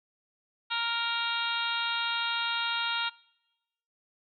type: harmonic tone with a mistuned harmonic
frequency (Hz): 466.1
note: A#4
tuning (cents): 0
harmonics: 2 / 3 / 4 / 5 / 6 / 7 / 8 / 9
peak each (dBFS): -35 / -33 / -43 / -39 / -36 / -38 / -34 / -42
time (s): 0.7-3.1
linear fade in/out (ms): 20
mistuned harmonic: 9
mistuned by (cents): -24
effects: noise-tail reverb RT60 1.0 s tail -24 dB re dry